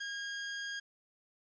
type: tone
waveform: sawtooth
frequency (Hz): 1628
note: G#6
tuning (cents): -35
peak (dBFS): -34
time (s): 0-0.8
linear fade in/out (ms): 10
effects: resampled to 16000 Hz + 11-bit